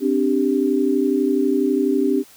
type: chord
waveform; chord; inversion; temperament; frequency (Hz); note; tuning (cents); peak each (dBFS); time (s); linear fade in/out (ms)
sine; C suspended second; none; equal; 261.6 / 293.7 / 392; C4 / D4 / G4; 0 / 0 / 0; -20 / -20 / -20; 0-2.24; 50
effects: white hiss -48 dBFS RMS until 2.36 s